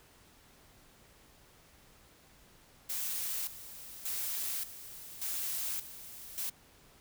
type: noise with tremolo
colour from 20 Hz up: blue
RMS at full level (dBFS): -36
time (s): 2.89-6.5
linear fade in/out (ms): 10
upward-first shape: square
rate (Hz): 0.86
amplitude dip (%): 75
effects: pink hiss -61 dBFS RMS until 7 s